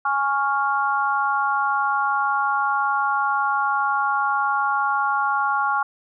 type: chord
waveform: sine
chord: Db major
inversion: second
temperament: equal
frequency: 830.6 / 1108.7 / 1396.9 Hz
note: Ab5 / Db6 / F6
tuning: 0 / 0 / 0 cents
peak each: -23 dBFS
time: 0.05-5.83 s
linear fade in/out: 5 ms
effects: none